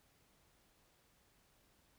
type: silence
effects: pink hiss -72 dBFS RMS until 1.98 s